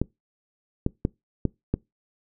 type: clicks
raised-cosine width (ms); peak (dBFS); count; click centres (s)
3; -9; 5; 0.016 / 0.864 / 1.051 / 1.453 / 1.74
effects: noise-tail reverb RT60 0.2 s tail -24 dB re dry